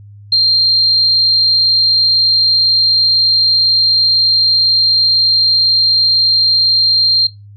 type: tone with amplitude modulation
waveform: sine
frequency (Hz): 4186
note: C8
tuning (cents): 0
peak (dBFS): -6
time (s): 0.32-7.27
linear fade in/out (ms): 5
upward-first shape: sine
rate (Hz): 169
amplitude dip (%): 25
effects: noise-tail reverb RT60 0.2 s tail -17 dB re dry + added 102 Hz sine -34 dBFS peak until 7.56 s